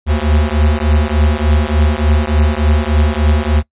square beating tone pair, 73.42 / 76.82 Hz, D2 / D#2, 0 / -22 cents, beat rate 3.4 Hz, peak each -14 dBFS, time 0.06-3.63 s, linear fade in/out 50 ms, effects noise-tail reverb RT60 0.1 s tail -23 dB re dry + resampled to 8000 Hz

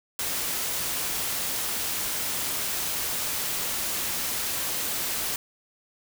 white noise, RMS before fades -29 dBFS, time 0.19-5.36 s, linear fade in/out 2 ms, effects none

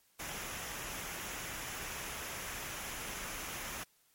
pink noise with comb filter, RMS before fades -42 dBFS, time 0.19-3.84 s, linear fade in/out 10 ms, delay 0.23 ms, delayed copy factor -0.5, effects white hiss -70 dBFS RMS until 4.14 s + MP3 64 kbps

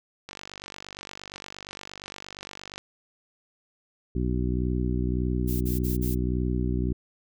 click train, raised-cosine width 0.2 ms, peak -21 dBFS, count 122, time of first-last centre 0.29-2.78 s, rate 48.6 Hz
harmonic tone, 61.74 Hz, B1, in tune, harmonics 1 / 2 / 3 / 4 / 5 / 6, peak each -27 / -30 / -32 / -33 / -34 / -35 dBFS, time 4.15-6.93 s, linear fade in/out 5 ms
violet noise bursts, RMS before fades -36 dBFS, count 4, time 5.47-6.153 s, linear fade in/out 20 ms, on 140 ms, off 41 ms
effects none

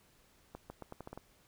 accelerating click train, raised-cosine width 1 ms, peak -30 dBFS, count 8, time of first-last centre 0.55-1.176 s, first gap 150 ms, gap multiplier 0.82, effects pink hiss -67 dBFS RMS until 1.47 s

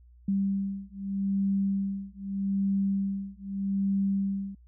sine beating tone pair, 196 / 196.81 Hz, G3 / G3, 0 / +7 cents, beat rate 0.81 Hz, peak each -29 dBFS, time 0.28-4.55 s, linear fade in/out 5 ms, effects added 60 Hz sine -52 dBFS peak until 4.67 s

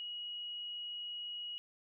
sine tone, 2903 Hz, F#7, 34 cents flat, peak -40 dBFS, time 0-1.58 s, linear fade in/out 0 ms, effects none

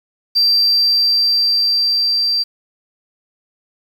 sine tone with level ramp, 4699 Hz, D8, in tune, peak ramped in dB -8 to -13 dBFS, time 0.35-2.44 s, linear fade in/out 20 ms, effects tanh soft clip ceiling -8 dBFS + 7-bit

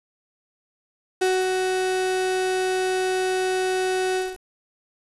35% pulse tone with ADSR envelope, 372.7 Hz, F#4, 13 cents sharp, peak -16 dBFS, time 1.21-4.38 s, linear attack 10 ms, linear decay 220 ms, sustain -3 dB, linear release 220 ms, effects resampled to 24000 Hz + 7-bit

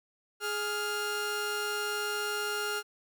sawtooth tone pair together, 416.7 / 1401.6 Hz, G#4 / F6, +6 / +6 cents, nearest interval octave + major sixth, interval 2100 cents, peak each -31 / -29 dBFS, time 0.4-2.83 s, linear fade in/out 50 ms, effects none

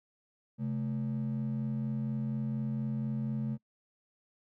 triangle ring-modulated tone, 175.1 Hz, F3, 5 cents sharp, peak -25 dBFS, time 0.58-3.58 s, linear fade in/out 50 ms, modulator 42.1 Hz, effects noise-tail reverb RT60 0.1 s tail -26 dB re dry + tanh soft clip ceiling -24 dBFS

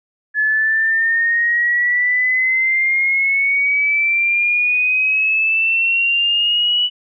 sine exponential sweep, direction up, 1711 to 2960 Hz, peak -13 dBFS, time 0.34-6.9 s, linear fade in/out 50 ms, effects none

